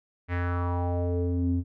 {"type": "tone with low-pass filter sweep", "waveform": "square", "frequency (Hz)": 88.1, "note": "F2", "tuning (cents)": 16, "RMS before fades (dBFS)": -27, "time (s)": [0.28, 1.64], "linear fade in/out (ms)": 50, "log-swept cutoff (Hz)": [2100, 210], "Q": 3.5, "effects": []}